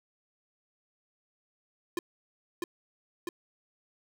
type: tone with echo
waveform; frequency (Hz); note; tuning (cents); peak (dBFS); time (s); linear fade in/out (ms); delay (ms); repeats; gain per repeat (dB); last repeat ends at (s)
square; 349.2; F4; 0; -29; 1.97-1.99; 2; 650; 2; -2; 3.29
effects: none